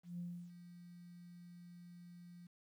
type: tone with ADSR envelope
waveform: sine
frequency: 174.61 Hz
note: F3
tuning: in tune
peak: -40 dBFS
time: 0.03-2.47 s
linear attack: 160 ms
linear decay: 310 ms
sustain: -13 dB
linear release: 5 ms
effects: tanh soft clip ceiling -36 dBFS + 12-bit